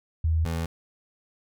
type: tone pair in turn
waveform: sine / 25% pulse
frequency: 80.5 / 82.57 Hz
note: E2 / E2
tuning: -41 / +3 cents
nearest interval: unison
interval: 44 cents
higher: second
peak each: -20 / -23 dBFS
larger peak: first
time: 0.24-0.45 / 0.45-0.66 s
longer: neither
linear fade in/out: 5 ms
effects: none